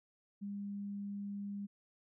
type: tone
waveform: sine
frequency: 201.6 Hz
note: G3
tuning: 49 cents sharp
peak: -39 dBFS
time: 0.41-1.67 s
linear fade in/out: 20 ms
effects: none